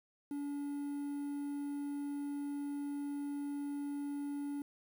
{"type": "tone with quantisation", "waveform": "triangle", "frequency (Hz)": 286, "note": "D4", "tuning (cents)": -46, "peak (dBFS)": -35, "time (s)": [0.31, 4.62], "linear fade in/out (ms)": 2, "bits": 10, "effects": []}